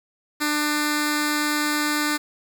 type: tone with notch filter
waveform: 10% pulse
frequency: 298.5 Hz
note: D4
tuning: 28 cents sharp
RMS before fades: -23 dBFS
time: 0.4-2.18 s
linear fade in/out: 20 ms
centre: 680 Hz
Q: 0.72
effects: 8-bit